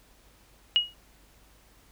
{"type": "tone with exponential decay", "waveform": "sine", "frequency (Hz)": 2894, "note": "F#7", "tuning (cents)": -39, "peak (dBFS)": -15, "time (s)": [0.76, 0.94], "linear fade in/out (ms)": 0, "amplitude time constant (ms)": 37, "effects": ["added 50 Hz sine -60 dBFS peak until 1.91 s", "pink hiss -60 dBFS RMS until 1.91 s"]}